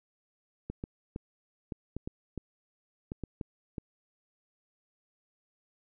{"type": "clicks", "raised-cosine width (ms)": 3, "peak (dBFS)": -23, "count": 11, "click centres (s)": [0.7, 0.839, 1.161, 1.722, 1.966, 2.075, 2.377, 3.119, 3.237, 3.412, 3.782], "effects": []}